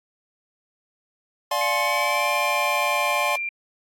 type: chord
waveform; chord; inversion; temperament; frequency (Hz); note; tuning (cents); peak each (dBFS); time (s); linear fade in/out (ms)
square; D half-diminished seventh; none; just; 587.3 / 704.8 / 845.8 / 1057.2; D5 / F5 / Ab5 / C6; 0 / +16 / +31 / +18; -28 / -29 / -29 / -26; 1.51-3.36; 5
type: tone with pitch glide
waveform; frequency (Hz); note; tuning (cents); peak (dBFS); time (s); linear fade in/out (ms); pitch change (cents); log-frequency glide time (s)
sine; 2217 to 2376; C#7 to D7; 0 to +20; -25; 1.61-3.49; 2; +120; 1.81-2.31
effects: AAC 64 kbps